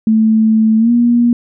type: tone with pitch glide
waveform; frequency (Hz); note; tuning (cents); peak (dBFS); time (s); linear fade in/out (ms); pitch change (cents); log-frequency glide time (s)
sine; 220 to 238.5; A3 to A#3; 0 to +40; -7; 0.07-1.33; 2; +140; 0.78-0.91
effects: none